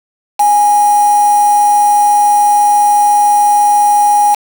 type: tone with quantisation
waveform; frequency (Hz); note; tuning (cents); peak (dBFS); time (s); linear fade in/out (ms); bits
sine; 827; G#5; -8; -6; 0.39-4.35; 10; 3
effects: none